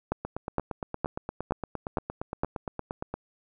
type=two click trains; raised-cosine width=1 ms; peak=-18 / -12 dBFS; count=26 / 6; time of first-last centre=0.25-3.14 / 0.12-2.435 s; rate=8.65 / 2.16 Hz; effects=none